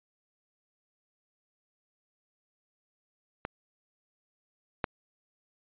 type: clicks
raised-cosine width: 0.5 ms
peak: -18 / -12 dBFS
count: 2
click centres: 3.451 / 4.842 s
effects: resampled to 8000 Hz